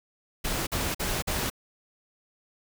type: noise bursts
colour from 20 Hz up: pink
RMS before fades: -29 dBFS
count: 4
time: 0.44-1.501 s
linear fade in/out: 10 ms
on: 230 ms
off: 47 ms
effects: none